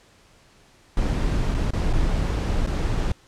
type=noise with dropouts; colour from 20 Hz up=brown; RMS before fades=-22 dBFS; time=0.97-3.12 s; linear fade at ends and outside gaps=2 ms; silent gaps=1.543-1.547 / 1.707-1.734 / 1.929-1.934 / 2.665-2.672 s; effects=pink hiss -55 dBFS RMS until 3.27 s + low-pass 8000 Hz 12 dB/octave